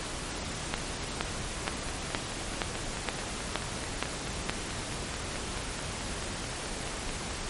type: two click trains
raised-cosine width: 0.3 ms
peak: -20 / -10 dBFS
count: 27 / 9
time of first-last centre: 1.67-7.31 / 0.74-4.496 s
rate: 4.61 / 2.13 Hz
effects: pink hiss -36 dBFS RMS until 7.49 s + MP3 48 kbps